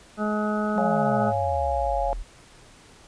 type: harmonic tone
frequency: 211.4 Hz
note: G#3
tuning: 31 cents sharp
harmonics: 1 / 2 / 3 / 4 / 6 / 7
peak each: -25 / -32 / -30 / -35 / -31 / -36 dBFS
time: 0.17-1.33 s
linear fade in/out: 50 ms
type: exponential sweep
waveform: sine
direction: down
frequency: 200.7 to 37.37 Hz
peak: -29 dBFS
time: 0.75-2.23 s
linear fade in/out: 10 ms
type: chord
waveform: sine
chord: Db major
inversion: none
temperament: just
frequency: 554.4 / 693 / 831.5 Hz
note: Db5 / F5 / Ab5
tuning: 0 / -14 / +2 cents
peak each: -27 dBFS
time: 0.78-2.13 s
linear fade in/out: 0 ms
effects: pink hiss -51 dBFS RMS until 3.07 s + resampled to 22050 Hz